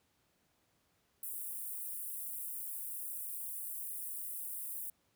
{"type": "high-pass noise", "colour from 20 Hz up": "white", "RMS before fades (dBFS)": -42, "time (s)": [1.23, 4.9], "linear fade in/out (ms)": 2, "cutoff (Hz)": 9000, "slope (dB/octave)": 48, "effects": ["pink hiss -75 dBFS RMS until 5.15 s", "high-pass 60 Hz 12 dB/octave"]}